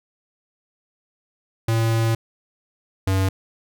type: tone pair in turn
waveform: square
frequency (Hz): 113.5 / 95.44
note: A#2 / G2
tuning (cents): -46 / -46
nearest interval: minor third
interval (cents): 300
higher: first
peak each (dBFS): -18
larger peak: neither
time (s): 1.68-2.15 / 3.07-3.29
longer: first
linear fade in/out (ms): 5
effects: none